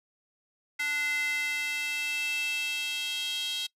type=tone with high-pass filter sweep; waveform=square; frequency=293.7 Hz; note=D4; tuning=in tune; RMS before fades=-31 dBFS; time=0.79-3.67 s; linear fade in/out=10 ms; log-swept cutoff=1900 to 3400 Hz; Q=5.7; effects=noise-tail reverb RT60 0.1 s tail -22 dB re dry + resampled to 32000 Hz